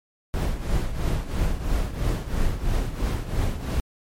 brown noise with tremolo, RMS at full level -21 dBFS, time 0.34-3.8 s, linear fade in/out 0 ms, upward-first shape triangle, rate 3 Hz, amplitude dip 75%, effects MP3 64 kbps

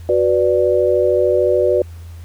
sine chord, B minor, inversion second, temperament equal, 370 / 493.9 / 587.3 Hz, F#4 / B4 / D5, 0 / 0 / 0 cents, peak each -16 dBFS, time 0.09-1.82 s, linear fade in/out 2 ms, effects added 84 Hz sine -31 dBFS peak until 2.24 s + pink hiss -49 dBFS RMS until 2.24 s

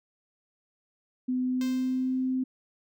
sine tone with pitch glide, 253.5 to 258.5 Hz, B3 to C4, +45 to -21 cents, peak -25 dBFS, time 1.28-2.44 s, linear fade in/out 10 ms, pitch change +34 cents, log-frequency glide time 1.41-2.16 s
5% pulse tone with exponential decay, 523.3 Hz, C5, in tune, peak -27 dBFS, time 1.61-2.35 s, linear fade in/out 1 ms, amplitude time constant 160 ms
effects none

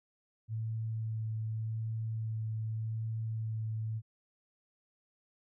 sine tone with vibrato, 110.9 Hz, A2, 14 cents sharp, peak -33 dBFS, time 0.48-4.02 s, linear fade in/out 50 ms, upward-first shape sine, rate 0.85 Hz, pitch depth 12 cents each way, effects none

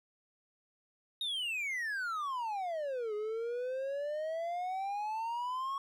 triangle exponential two-way sweep, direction down then up, 3768 to 415.3 to 1111 Hz, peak -32 dBFS, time 1.21-5.78 s, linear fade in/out 2 ms, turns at 3.14 s, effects none

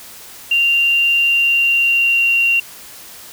sine tone with pitch glide, 2778 to 2760 Hz, F7 to F7, -10 to -21 cents, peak -11 dBFS, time 0.51-2.6 s, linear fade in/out 5 ms, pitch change -11 cents, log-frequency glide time 1.16-2.29 s, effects white hiss -37 dBFS RMS until 3.32 s

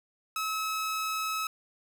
sawtooth tone, 1290 Hz, E6, 38 cents flat, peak -26 dBFS, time 0.36-1.47 s, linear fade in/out 2 ms, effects none

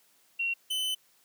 sine / 45% pulse tone pair in turn, 2739 / 3031 Hz, F7 / F#7, -34 / +41 cents, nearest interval major second, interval 175 cents, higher second, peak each -27 / -28 dBFS, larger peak first, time 0.39-0.54 / 0.7-0.95 s, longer second, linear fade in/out 10 ms, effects white hiss -65 dBFS RMS until 1.24 s + high-pass 150 Hz 12 dB/octave

